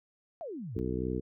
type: exponential sweep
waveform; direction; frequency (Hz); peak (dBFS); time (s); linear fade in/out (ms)
sine; down; 720 to 81; -37; 0.41-0.79; 0
type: harmonic tone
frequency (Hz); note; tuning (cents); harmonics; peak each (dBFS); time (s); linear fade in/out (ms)
62.8; B1; +30; 1 / 2 / 3 / 4 / 5 / 6 / 7; -38 / -38 / -38 / -38 / -38 / -38 / -38; 0.75-1.21; 20
effects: none

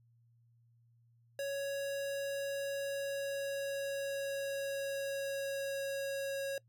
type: tone with pitch glide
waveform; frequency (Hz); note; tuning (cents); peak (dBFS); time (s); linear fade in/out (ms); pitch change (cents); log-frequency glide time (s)
square; 556 to 549.9; C#5 to C#5; +5 to -14; -36; 1.39-6.58; 2; -19; 2.86-6.09
effects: noise-tail reverb RT60 0.1 s tail -23 dB re dry + added 117 Hz sine -65 dBFS peak until 6.68 s

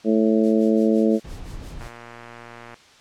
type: harmonic tone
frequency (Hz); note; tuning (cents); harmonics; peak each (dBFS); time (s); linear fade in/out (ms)
110; A2; 0; 2 / 3 / 4 / 5 / 6; -18 / -21 / -22 / -25 / -31; 0.04-1.2; 50
type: noise with tremolo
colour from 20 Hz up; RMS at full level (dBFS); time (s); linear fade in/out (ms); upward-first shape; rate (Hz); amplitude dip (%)
violet; -35; 0.43-1.97; 5; sine; 5.8; 90
type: noise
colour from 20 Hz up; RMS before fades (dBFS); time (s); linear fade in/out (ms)
brown; -35; 1.24-1.88; 10
type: click train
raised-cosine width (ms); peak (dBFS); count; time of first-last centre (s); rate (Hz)
0.5; -25; 111; 1.81-2.742; 118
effects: white hiss -50 dBFS RMS until 3 s + low-pass 5000 Hz 12 dB/octave

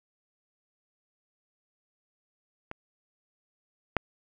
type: clicks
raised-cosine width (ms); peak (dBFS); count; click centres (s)
0.5; -22 / -8; 2; 2.714 / 3.967
effects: none

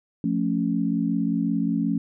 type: chord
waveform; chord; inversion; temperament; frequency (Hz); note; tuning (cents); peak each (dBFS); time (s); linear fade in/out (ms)
sine; F augmented; none; equal; 174.61 / 220 / 277.2; F3 / A3 / C#4; 0 / 0 / 0; -26 / -25 / -25; 0.24-1.98; 2
effects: none

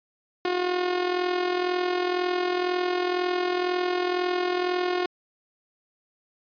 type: tone with amplitude modulation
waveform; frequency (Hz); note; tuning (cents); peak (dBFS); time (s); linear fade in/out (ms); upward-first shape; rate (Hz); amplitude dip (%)
sawtooth; 359.8; F#4; -48; -17; 0.45-5.06; 2; sine; 42; 55
effects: resampled to 11025 Hz

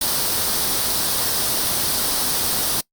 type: noise with comb filter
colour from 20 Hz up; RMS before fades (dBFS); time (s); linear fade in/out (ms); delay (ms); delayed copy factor
white; -21; 0.01-2.81; 5; 0.21; +0.5
effects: noise-tail reverb RT60 0.1 s tail -23 dB re dry + Opus 48 kbps

